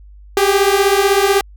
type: beating tone pair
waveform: sawtooth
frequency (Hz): 388.6 / 404.6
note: G4 / G#4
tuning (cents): -15 / -45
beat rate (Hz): 16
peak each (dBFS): -10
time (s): 0.37-1.41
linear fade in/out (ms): 2
effects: added 50 Hz sine -37 dBFS peak until 1.56 s